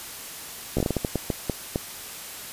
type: slowing click train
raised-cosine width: 2 ms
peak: -10 dBFS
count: 12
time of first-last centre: 0.77-1.759 s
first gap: 14 ms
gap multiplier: 1.34
effects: white hiss -38 dBFS RMS until 2.52 s + resampled to 32000 Hz